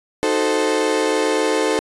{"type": "chord", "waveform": "35% pulse", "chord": "D# diminished seventh", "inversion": "none", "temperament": "equal with one note detuned", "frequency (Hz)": [311.1, 372.6, 440, 523.3], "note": ["D#4", "F#4", "A4", "C5"], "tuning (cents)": [0, 12, 0, 0], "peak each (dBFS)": [-21, -24, -18, -21], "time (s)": [0.23, 1.79], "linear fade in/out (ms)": 0, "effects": ["resampled to 24000 Hz"]}